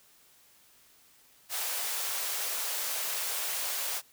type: high-pass noise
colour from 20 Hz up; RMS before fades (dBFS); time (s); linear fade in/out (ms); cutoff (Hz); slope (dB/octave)
white; -33; 1.49-4.02; 50; 470; 24
effects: white hiss -61 dBFS RMS until 4.12 s